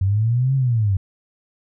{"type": "linear two-way sweep", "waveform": "sine", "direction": "up then down", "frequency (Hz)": [92.5, 136.9, 92.5], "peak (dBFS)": -15, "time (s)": [0.01, 0.97], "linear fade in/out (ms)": 5, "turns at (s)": 0.55, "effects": []}